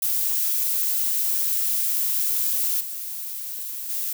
violet noise with level steps, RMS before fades -23 / -32 / -27 dBFS, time 0.02-4.13 s, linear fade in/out 5 ms, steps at 2.8 / 3.89 s, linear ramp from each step 10 ms, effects none

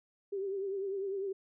sine tone with vibrato, 391.4 Hz, G4, 3 cents flat, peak -33 dBFS, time 0.32-1.33 s, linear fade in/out 10 ms, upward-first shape triangle, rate 10 Hz, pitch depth 68 cents each way, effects none

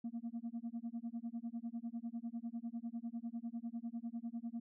sine tone with tremolo, 233.1 Hz, A#3, in tune, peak -35 dBFS, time 0.04-4.6 s, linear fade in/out 5 ms, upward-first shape sine, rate 10 Hz, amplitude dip 100%, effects tanh soft clip ceiling -37 dBFS

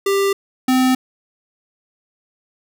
square tone pair in turn, 395.1 / 257.4 Hz, G4 / C4, +14 / -28 cents, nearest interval perfect fifth, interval 742 cents, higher first, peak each -15 / -13 dBFS, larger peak second, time 0.06-0.33 / 0.68-0.95 s, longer neither, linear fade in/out 5 ms, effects none

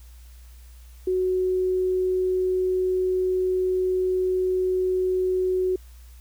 sine tone, 370 Hz, F#4, in tune, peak -20 dBFS, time 1.07-5.76 s, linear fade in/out 5 ms, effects added 60 Hz sine -43 dBFS peak until 6.2 s + white hiss -57 dBFS RMS until 6.2 s

